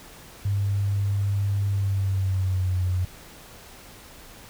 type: tone with pitch glide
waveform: sine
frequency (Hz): 100 to 91.17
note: G2 to F#2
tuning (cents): +35 to -25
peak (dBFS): -21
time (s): 0.45-3.05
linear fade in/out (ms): 5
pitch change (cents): -160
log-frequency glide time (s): 1.67-2.81
effects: pink hiss -46 dBFS RMS until 4.49 s